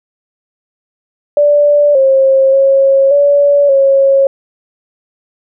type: tone with pitch steps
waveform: sine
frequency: 584 / 536 / 544 / 572 / 546 Hz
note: D5 / C5 / C#5 / D5 / C#5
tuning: -10 / +42 / -33 / -46 / -26 cents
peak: -5 dBFS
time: 1.37-4.27 s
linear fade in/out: 2 ms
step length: 580 ms
effects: none